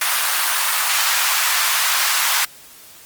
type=high-pass noise; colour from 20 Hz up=pink; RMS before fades=-18 dBFS; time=0.01-2.45 s; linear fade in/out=5 ms; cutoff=980 Hz; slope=24 dB/octave; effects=white hiss -43 dBFS RMS until 3.05 s + Opus 32 kbps